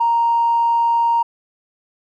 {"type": "tone with tanh clipping", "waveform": "triangle", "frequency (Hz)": 932.3, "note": "A#5", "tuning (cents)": 0, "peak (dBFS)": -13, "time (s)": [0, 1.23], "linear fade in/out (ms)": 10, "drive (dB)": 4, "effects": []}